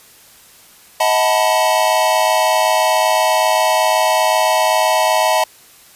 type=chord; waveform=square; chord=B dominant seventh; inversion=first; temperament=equal with one note detuned; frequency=634.6 / 740 / 880 / 987.8 Hz; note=D#5 / F#5 / A5 / B5; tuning=+34 / 0 / 0 / 0 cents; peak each=-17 / -20 / -18 / -20 dBFS; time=1-5.44 s; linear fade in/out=5 ms; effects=white hiss -45 dBFS RMS until 5.95 s + resampled to 32000 Hz